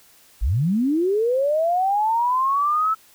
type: linear sweep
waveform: sine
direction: up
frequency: 40.38 to 1318.5 Hz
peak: -17 dBFS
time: 0.41-2.95 s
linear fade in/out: 20 ms
effects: white hiss -53 dBFS RMS until 3.14 s